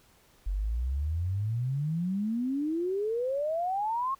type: exponential sweep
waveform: sine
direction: up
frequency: 45 to 1102 Hz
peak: -27 dBFS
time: 0.46-4.15 s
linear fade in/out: 10 ms
effects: pink hiss -62 dBFS RMS until 4.19 s

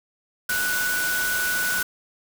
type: tone in noise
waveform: sine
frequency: 1480 Hz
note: F#6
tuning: in tune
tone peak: -23 dBFS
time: 0.49-1.83 s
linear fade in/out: 5 ms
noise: white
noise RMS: -28 dBFS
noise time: 0.49-1.83 s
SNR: +2 dB
effects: none

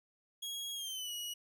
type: tone with pitch glide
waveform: sawtooth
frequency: 3304 to 2910 Hz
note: G#7 to F#7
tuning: -10 to -29 cents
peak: -36 dBFS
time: 0.42-1.34 s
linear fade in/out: 10 ms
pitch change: -219 cents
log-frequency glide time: 0.74-1.12 s
effects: none

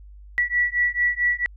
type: beating tone pair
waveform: sine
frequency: 1945 / 1949.5 Hz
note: B6 / B6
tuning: -27 / -23 cents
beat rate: 4.5 Hz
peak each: -22 dBFS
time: 0.38-1.46 s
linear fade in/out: 0 ms
effects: added 50 Hz sine -41 dBFS peak until 1.56 s

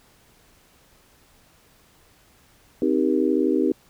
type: chord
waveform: sine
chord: C minor seventh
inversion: none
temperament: just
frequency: 261.6 / 314 / 392.4 / 470.9 Hz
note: C4 / Eb4 / G4 / Bb4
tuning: 0 / +16 / +2 / +18 cents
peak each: -23 / -22 / -23 / -27 dBFS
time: 2.82-3.72 s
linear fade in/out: 2 ms
effects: pink hiss -57 dBFS RMS until 3.89 s

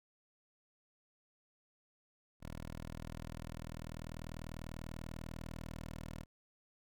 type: tone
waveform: 10% pulse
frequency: 40.17 Hz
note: E1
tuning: 44 cents flat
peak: -36 dBFS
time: 2.4-6.26 s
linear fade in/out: 50 ms
effects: none

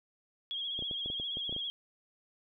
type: tone with vibrato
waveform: sine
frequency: 3288 Hz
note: G#7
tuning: 18 cents flat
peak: -34 dBFS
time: 0.51-1.7 s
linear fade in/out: 0 ms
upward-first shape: sine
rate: 15 Hz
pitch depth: 48 cents each way
type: clicks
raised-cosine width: 2 ms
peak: -30 dBFS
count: 10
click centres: 0.791 / 0.824 / 0.912 / 1.06 / 1.101 / 1.199 / 1.371 / 1.494 / 1.526 / 1.564 s
effects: none

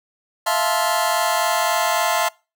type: chord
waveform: sawtooth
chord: F major seventh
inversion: third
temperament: just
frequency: 654.8 / 698.5 / 873.1 / 1047.7 Hz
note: E5 / F5 / A5 / C6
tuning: -12 / 0 / -14 / +2 cents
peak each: -19 dBFS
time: 0.46-2.29 s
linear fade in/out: 10 ms
effects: noise-tail reverb RT60 0.3 s tail -24 dB re dry

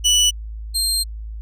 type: tone pair in turn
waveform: 25% pulse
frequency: 2960 / 4186 Hz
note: F#7 / C8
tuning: 0 / 0 cents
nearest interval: tritone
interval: 600 cents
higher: second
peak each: -9 / -13 dBFS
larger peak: first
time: 0.04-0.31 / 0.74-1.04 s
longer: second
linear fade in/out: 20 ms
effects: added 54 Hz sine -28 dBFS peak until 1.41 s + resampled to 32000 Hz

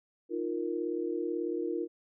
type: chord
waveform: sine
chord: Eb suspended second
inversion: none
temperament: equal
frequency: 311.1 / 349.2 / 466.2 Hz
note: Eb4 / F4 / Bb4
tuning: 0 / 0 / 0 cents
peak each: -36 / -33 / -36 dBFS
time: 0.29-1.88 s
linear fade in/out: 50 ms
effects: none

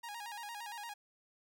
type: tone with vibrato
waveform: sawtooth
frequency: 879 Hz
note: A5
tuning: 2 cents flat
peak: -39 dBFS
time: 0.03-0.94 s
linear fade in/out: 10 ms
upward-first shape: square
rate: 8.7 Hz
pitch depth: 110 cents each way
effects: none

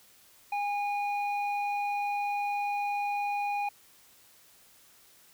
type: tone with low-pass filter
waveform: square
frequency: 817 Hz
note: G#5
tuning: 29 cents flat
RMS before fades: -31 dBFS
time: 0.52-3.69 s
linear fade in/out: 5 ms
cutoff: 1900 Hz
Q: 7.3
effects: white hiss -59 dBFS RMS until 5.33 s

